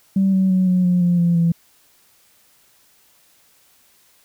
sine tone with pitch steps, 193.2 / 189.44 / 185.76 / 182.15 / 178.6 / 175.13 / 171.72 / 168.38 Hz, G3 / F#3 / F#3 / F#3 / F3 / F3 / F3 / E3, -25 / +41 / +7 / -27 / +39 / +5 / -29 / +37 cents, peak -12 dBFS, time 0.16-1.52 s, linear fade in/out 5 ms, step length 170 ms, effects tanh soft clip ceiling -9 dBFS + white hiss -56 dBFS RMS until 4.24 s

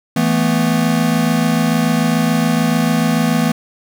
square chord, E suspended fourth, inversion none, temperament equal, 164.81 / 220 / 246.9 Hz, E3 / A3 / B3, 0 / 0 / 0 cents, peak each -18 dBFS, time 0.16-3.52 s, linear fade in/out 5 ms, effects none

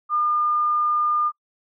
sine tone, 1209 Hz, D6, 50 cents sharp, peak -18 dBFS, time 0.09-1.32 s, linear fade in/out 50 ms, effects noise-tail reverb RT60 0.1 s tail -25 dB re dry

